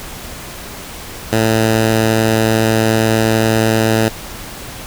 10% pulse tone, 111.3 Hz, A2, 20 cents sharp, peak -3 dBFS, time 1.32-4.09 s, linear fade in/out 10 ms, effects pink hiss -30 dBFS RMS until 4.86 s

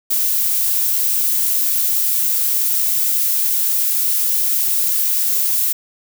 violet noise, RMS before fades -17 dBFS, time 0.1-5.73 s, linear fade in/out 10 ms, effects none

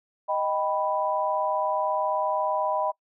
sine chord, Eb augmented, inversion none, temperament equal, 622.3 / 784 / 987.8 Hz, Eb5 / G5 / B5, 0 / 0 / 0 cents, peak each -27 / -29 / -27 dBFS, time 0.28-2.92 s, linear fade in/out 20 ms, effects noise-tail reverb RT60 0.1 s tail -23 dB re dry

